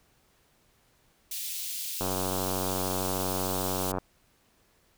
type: high-pass noise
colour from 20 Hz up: white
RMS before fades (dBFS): -35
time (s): 1.31-3.92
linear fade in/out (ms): 5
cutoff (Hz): 2700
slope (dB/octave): 24
type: click train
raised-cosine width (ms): 1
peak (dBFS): -17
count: 185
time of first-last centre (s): 2.01-3.984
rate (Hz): 93.2
effects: pink hiss -66 dBFS RMS until 4.97 s